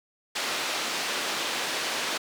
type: band-pass noise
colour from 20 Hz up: white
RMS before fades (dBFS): -30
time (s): 0.35-2.18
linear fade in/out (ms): 10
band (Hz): 270 to 4300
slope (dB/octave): 12
effects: none